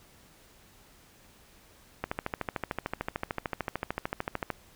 click train, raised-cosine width 0.5 ms, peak -15 dBFS, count 34, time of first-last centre 2.04-4.503 s, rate 13.4 Hz, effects pink hiss -58 dBFS RMS until 4.75 s

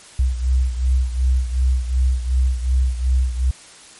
sine beating tone pair, 63.2 / 65.9 Hz, B1 / C2, +41 / +13 cents, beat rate 2.7 Hz, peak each -16 / -21 dBFS, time 0.19-3.51 s, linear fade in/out 5 ms, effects white hiss -43 dBFS RMS until 3.99 s + MP3 48 kbps

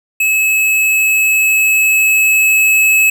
square tone with level ramp, 2586 Hz, E7, 34 cents flat, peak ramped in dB -11 to -8 dBFS, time 0.2-3.1 s, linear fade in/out 5 ms, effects none

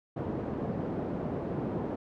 pink band-pass noise, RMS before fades -34 dBFS, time 0.16-1.96 s, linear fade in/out 10 ms, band 150 to 520 Hz, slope 12 dB/octave, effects none

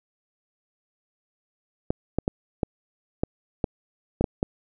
clicks, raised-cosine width 2 ms, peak -9 dBFS, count 9, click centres 1.905 / 2.186 / 2.279 / 2.632 / 3.235 / 3.642 / 4.21 / 4.242 / 4.429 s, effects none

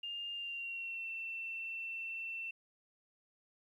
sine tone with pitch glide, 2811 to 2689 Hz, F7 to E7, +11 to +34 cents, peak -39 dBFS, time 0.03-2.51 s, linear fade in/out 5 ms, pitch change -77 cents, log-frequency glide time 0.33-1.08 s, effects 12-bit

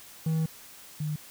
triangle / sine tone pair in turn, 160 / 151.89 Hz, D#3 / D#3, +49 / -41 cents, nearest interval minor second, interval 90 cents, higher first, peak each -22 / -28 dBFS, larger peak first, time 0.26-0.46 / 1-1.16 s, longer first, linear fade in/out 5 ms, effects white hiss -49 dBFS RMS until 1.3 s

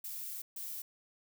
violet noise bursts at uneven times, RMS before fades -42 dBFS, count 2, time 0.04-0.42 / 0.56-0.82 s, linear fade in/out 5 ms, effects none

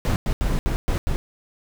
brown noise bursts at uneven times, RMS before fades -21 dBFS, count 6, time 0.05-0.16 / 0.26-0.33 / 0.41-0.59 / 0.66-0.76 / 0.88-0.98 / 1.07-1.16 s, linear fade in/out 0 ms, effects none

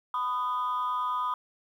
sine tone pair together, 1000 / 1236.5 Hz, B5 / D#6, +21 / -11 cents, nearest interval major third, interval 368 cents, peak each -28 dBFS, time 0.14-1.34 s, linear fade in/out 2 ms, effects tanh soft clip ceiling -23 dBFS + 10-bit

